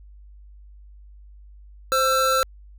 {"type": "tone pair together", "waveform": "square", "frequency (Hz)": [523.3, 1342.5], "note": ["C5", "E6"], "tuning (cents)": [0, 31], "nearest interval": "octave + major third", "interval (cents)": 1631, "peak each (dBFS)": [-23, -20], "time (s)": [1.92, 2.43], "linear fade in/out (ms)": 0, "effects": ["added 50 Hz sine -43 dBFS peak until 2.78 s"]}